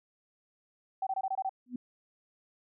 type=tone bursts; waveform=sine; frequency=768 Hz; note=G5; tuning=36 cents flat; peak=-29 dBFS; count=7; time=1.02-1.494 s; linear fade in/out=5 ms; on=48 ms; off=23 ms
type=tone with exponential growth; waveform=sine; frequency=246.9 Hz; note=B3; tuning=in tune; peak=-30 dBFS; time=1.66-1.76 s; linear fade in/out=5 ms; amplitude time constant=21 ms
effects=none